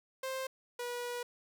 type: tone pair in turn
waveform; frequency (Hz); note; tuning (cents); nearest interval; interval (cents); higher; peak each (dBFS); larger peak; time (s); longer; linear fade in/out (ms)
sawtooth; 526 / 485.2; C5 / B4; +9 / -31; minor second; 140; first; -32 / -33; first; 0.23-0.47 / 0.79-1.23; second; 5
effects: none